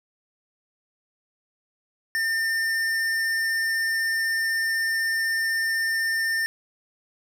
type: tone with tanh clipping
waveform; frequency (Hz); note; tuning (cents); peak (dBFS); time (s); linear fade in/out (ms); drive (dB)
sine; 1804; A6; +43; -24; 2.15-6.46; 0; 16
effects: none